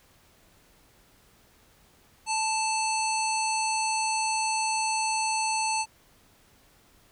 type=harmonic tone with a mistuned harmonic; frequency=880 Hz; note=A5; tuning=in tune; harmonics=1 / 3 / 5 / 7 / 9 / 10; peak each=-27 / -32 / -34 / -35 / -37 / -37 dBFS; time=2.26-5.86 s; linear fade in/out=50 ms; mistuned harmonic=9; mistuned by=-19 cents; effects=pink hiss -60 dBFS RMS until 7.11 s